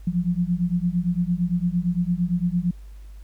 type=beating tone pair; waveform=sine; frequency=171.7 / 180.5 Hz; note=F3 / F#3; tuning=-29 / -43 cents; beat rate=8.8 Hz; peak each=-23 / -23 dBFS; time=0.07-2.71 s; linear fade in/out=5 ms; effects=added 50 Hz sine -38 dBFS peak until 3.23 s + pink hiss -60 dBFS RMS until 3.23 s